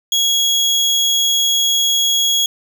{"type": "tone", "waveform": "30% pulse", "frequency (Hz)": 3322, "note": "G#7", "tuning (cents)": 0, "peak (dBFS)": -10, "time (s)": [0.12, 2.46], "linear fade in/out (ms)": 2, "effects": []}